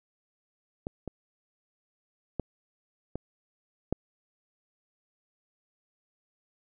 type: clicks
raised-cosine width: 2 ms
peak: -20 / -22 / -16 / -20 / -13 dBFS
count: 5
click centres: 0.869 / 1.077 / 2.397 / 3.156 / 3.926 s
effects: none